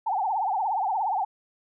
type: tone with vibrato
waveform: sine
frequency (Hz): 820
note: G#5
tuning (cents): -22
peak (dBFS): -23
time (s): 0.06-1.25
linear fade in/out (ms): 10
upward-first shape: triangle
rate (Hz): 17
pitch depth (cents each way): 220
effects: none